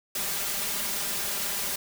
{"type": "noise with comb filter", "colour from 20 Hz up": "white", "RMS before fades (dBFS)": -30, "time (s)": [0.15, 1.76], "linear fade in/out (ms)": 5, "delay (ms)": 5, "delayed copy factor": 0.85, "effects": []}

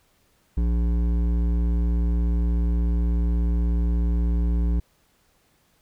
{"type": "tone with hard clipping", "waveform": "sine", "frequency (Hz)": 58.27, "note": "A#1", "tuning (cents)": 0, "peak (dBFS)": -21, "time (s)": [0.57, 4.8], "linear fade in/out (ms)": 5, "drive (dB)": 11, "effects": ["pink hiss -64 dBFS RMS until 5.81 s"]}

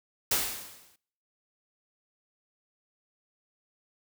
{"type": "noise with exponential decay", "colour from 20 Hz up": "white", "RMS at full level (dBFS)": -24, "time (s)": [0.31, 0.96], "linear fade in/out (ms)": 5, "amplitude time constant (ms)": 140, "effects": ["noise-tail reverb RT60 0.7 s tail -25 dB re dry"]}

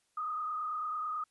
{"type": "tone with frequency modulation", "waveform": "sine", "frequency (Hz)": 1239, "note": "D#6", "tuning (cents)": -8, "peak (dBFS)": -33, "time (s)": [0.17, 1.24], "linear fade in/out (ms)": 5, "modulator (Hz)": 29.1, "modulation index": 1.2, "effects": ["white hiss -75 dBFS RMS until 1.3 s", "resampled to 24000 Hz"]}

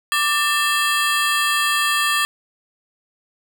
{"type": "ring-modulated tone", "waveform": "25% pulse", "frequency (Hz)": 1480, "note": "F#6", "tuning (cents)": 0, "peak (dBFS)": -10, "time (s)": [0.12, 2.25], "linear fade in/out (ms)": 0, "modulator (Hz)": 306, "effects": []}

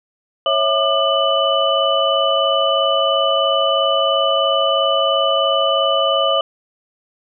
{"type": "tone cluster", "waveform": "sine", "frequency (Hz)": [551, 654, 1201, 2988], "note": ["C#5", "E5", "D6", "F#7"], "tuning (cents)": [-11, -14, 38, 16], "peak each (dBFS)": -19, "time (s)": [0.46, 6.41], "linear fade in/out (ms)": 2, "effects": []}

